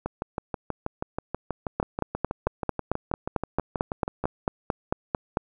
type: two click trains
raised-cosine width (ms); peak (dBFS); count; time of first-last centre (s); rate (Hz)
1; -14 / -9; 27 / 17; 0.06-4.24 / 1.8-5.371; 6.22 / 4.48
effects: none